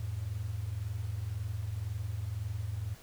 sine tone pair together, 85.99 / 107.9 Hz, F2 / A2, -26 / -33 cents, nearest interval major third, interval 393 cents, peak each -38 / -35 dBFS, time 0-2.95 s, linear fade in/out 5 ms, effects pink hiss -55 dBFS RMS until 3.02 s

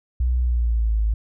sine tone with pitch glide, 61.74 to 53.75 Hz, B1 to A1, 0 to -40 cents, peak -17 dBFS, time 0.2-1.14 s, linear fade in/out 5 ms, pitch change -240 cents, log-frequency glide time 0.41-0.97 s, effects none

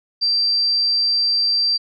sine tone, 4699 Hz, D8, in tune, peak -15 dBFS, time 0.21-1.78 s, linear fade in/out 20 ms, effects none

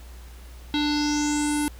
square tone with low-pass filter sweep, 295.8 Hz, D4, 13 cents sharp, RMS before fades -24 dBFS, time 0.74-1.68 s, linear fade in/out 0 ms, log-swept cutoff 3700 to 11000 Hz, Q 5.7, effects added 60 Hz sine -40 dBFS peak until 1.79 s + pink hiss -51 dBFS RMS until 1.79 s

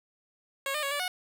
10% pulse tone with pitch steps, 548 / 603 / 556 / 578 / 731 Hz, C#5 / D5 / C#5 / D5 / F#5, -20 / +46 / +5 / -28 / -21 cents, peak -21 dBFS, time 0.66-1.08 s, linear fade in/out 2 ms, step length 84 ms, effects none

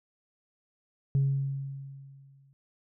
sine tone with exponential decay, 137.3 Hz, C#3, 16 cents flat, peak -19 dBFS, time 1.15-2.53 s, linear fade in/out 0 ms, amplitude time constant 300 ms, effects tanh soft clip ceiling -19 dBFS

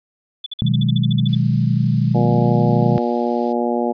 sine tone bursts, 3462 Hz, A7, 29 cents flat, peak -24 dBFS, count 13, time 0.44-1.351 s, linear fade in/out 5 ms, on 23 ms, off 51 ms
sine chord, G# minor seventh, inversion first, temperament equal, 123.47 / 155.56 / 185 / 207.7 Hz, B2 / D#3 / F#3 / G#3, 0 / 0 / 0 / 0 cents, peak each -17 / -19 / -23 / -21 dBFS, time 0.62-2.98 s, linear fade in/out 0 ms
violet noise, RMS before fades -32 dBFS, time 1.28-3.53 s, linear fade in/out 10 ms
harmonic tone, 119.6 Hz, A#2, 45 cents sharp, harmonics 2 / 3 / 4 / 5 / 6 / 7, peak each -21 / -23 / -24 / -25 / -26 / -26 dBFS, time 2.14-3.93 s, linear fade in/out 20 ms
effects resampled to 11025 Hz

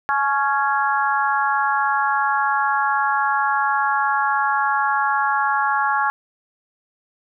harmonic tone with a mistuned harmonic, 277.2 Hz, C#4, in tune, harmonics 3 / 4 / 5 / 6, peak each -21 / -22 / -23 / -24 dBFS, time 0.09-6.1 s, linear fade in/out 0 ms, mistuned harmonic 3, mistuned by +28 cents, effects none

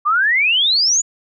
sine exponential sweep, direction up, 1155 to 7040 Hz, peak -12 dBFS, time 0.05-1.02 s, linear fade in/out 20 ms, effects none

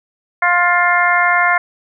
harmonic tone, 352 Hz, F4, 14 cents sharp, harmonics 2 / 3 / 4 / 5 / 6, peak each -17 / -17 / -17 / -17 / -17 dBFS, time 0.42-1.58 s, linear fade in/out 5 ms, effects none

